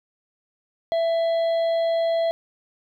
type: harmonic tone with a mistuned harmonic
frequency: 664 Hz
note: E5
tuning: 12 cents sharp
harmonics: 1 / 3 / 5 / 6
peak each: -19 / -40 / -39 / -43 dBFS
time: 0.92-2.31 s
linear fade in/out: 0 ms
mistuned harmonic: 6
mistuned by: +72 cents
effects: 10-bit